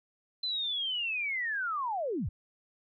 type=linear sweep; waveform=sine; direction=down; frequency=4092 to 54.4 Hz; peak=-30 dBFS; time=0.43-2.29 s; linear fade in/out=5 ms; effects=none